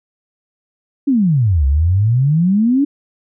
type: exponential two-way sweep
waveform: sine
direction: down then up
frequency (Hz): 293.7 to 66 to 293.7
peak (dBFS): -10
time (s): 1.07-2.85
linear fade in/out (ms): 10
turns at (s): 1.66
effects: none

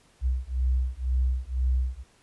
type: beating tone pair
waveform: sine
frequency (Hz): 62.5 / 64.5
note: B1 / C2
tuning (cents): +21 / -24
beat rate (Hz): 2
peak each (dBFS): -26 / -26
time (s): 0.21-2.04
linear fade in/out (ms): 50
effects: pink hiss -61 dBFS RMS until 2.22 s + resampled to 24000 Hz

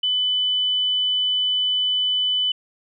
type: tone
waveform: sine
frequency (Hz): 3000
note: F#7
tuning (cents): +23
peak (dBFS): -18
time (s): 0.03-2.52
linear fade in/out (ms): 5
effects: none

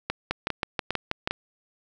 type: two click trains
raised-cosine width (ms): 0.3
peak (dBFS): -9 / -10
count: 7 / 4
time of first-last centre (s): 0.31-1.275 / 0.1-1.31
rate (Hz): 6.22 / 2.48
effects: none

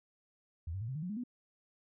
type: tone with pitch steps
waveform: sine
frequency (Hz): 82.41 / 96.32 / 112.58 / 131.58 / 153.78 / 179.74 / 210.1 / 245.5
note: E2 / G2 / A2 / C3 / D#3 / F#3 / G#3 / B3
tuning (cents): 0 / -30 / +40 / +10 / -20 / -50 / +20 / -10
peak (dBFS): -36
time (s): 0.67-1.238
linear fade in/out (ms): 5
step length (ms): 71
effects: none

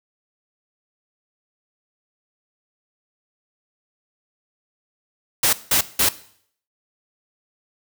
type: noise bursts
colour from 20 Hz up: white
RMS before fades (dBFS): -17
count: 3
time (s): 5.43-6.09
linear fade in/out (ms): 5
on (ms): 100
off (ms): 180
effects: noise-tail reverb RT60 0.6 s tail -17 dB re dry

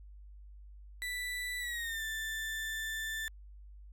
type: tone with pitch glide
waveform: 35% pulse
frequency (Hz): 1976 to 1770.6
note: B6 to A6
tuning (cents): 0 to +10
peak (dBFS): -34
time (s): 1.02-3.28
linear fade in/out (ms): 0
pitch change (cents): -190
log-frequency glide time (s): 1.59-2.03
effects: added 50 Hz sine -49 dBFS peak until 3.92 s

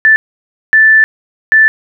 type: tone bursts at uneven times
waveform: sine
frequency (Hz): 1760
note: A6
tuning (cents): 0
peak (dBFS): -3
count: 3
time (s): 0.05-0.16 / 0.73-1.04 / 1.52-1.68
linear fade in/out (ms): 0
effects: none

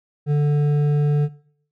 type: tone with hard clipping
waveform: triangle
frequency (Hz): 146.83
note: D3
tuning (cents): 0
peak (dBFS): -17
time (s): 0.26-1.29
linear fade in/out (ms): 50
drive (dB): 11
effects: noise-tail reverb RT60 0.6 s tail -20 dB re dry

